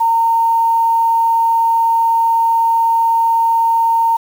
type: tone with quantisation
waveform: sine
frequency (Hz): 916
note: A#5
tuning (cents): -31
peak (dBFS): -10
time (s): 0-4.17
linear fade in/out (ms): 10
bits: 6
effects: none